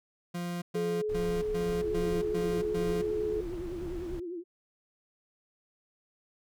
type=tone bursts; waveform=40% pulse; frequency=174.61 Hz; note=F3; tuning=in tune; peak=-32 dBFS; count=7; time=0.34-3.02 s; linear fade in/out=10 ms; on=280 ms; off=120 ms
type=tone; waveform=sine; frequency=426.2 Hz; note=G#4; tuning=45 cents sharp; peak=-29 dBFS; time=0.75-3.41 s; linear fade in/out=5 ms
type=noise; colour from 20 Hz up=brown; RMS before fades=-41 dBFS; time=1.09-4.2 s; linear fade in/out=5 ms
type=tone with vibrato; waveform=sine; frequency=349.2 Hz; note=F4; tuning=in tune; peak=-35 dBFS; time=1.81-4.44 s; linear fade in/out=50 ms; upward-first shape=triangle; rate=10 Hz; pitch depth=110 cents each way
effects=none